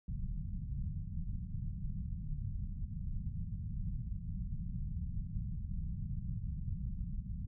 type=low-pass noise; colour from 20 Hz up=pink; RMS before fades=-39 dBFS; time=0.08-7.47 s; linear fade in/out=2 ms; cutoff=190 Hz; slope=48 dB/octave; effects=none